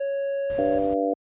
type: tone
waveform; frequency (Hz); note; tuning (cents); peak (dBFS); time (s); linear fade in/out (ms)
triangle; 554.4; C#5; 0; -22; 0-0.79; 10
type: noise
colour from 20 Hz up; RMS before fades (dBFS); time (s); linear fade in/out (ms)
brown; -37; 0.5-0.94; 0
type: harmonic tone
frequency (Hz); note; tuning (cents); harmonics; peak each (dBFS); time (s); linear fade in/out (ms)
98; G2; 0; 3 / 4 / 5 / 6 / 7; -26 / -33 / -25 / -32 / -26; 0.58-1.14; 10
effects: high-pass 60 Hz 12 dB/octave + resampled to 8000 Hz